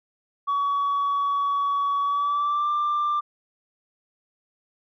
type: tone with pitch glide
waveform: sine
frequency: 1130 to 1185.5 Hz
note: C#6 to D6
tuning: +33 to +16 cents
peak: -19 dBFS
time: 0.47-3.21 s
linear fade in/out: 20 ms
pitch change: +83 cents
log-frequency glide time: 2.02-2.7 s
effects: tanh soft clip ceiling -19 dBFS